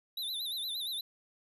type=tone with vibrato; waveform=square; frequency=3772 Hz; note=A#7; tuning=20 cents sharp; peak=-35 dBFS; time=0.17-1.01 s; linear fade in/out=5 ms; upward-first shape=sine; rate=8.6 Hz; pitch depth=130 cents each way; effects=none